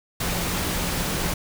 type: tone in noise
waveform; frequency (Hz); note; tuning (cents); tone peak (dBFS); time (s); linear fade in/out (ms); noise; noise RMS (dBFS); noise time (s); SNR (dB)
sine; 175.5; F3; +9; -32; 0.2-1.34; 5; pink; -26; 0.2-1.34; -9
effects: none